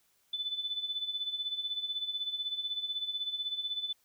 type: tone with tremolo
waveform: sine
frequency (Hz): 3501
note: A7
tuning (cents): -9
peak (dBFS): -30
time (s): 0.33-3.93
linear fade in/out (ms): 5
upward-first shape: sine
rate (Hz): 16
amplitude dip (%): 70
effects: white hiss -71 dBFS RMS until 4.04 s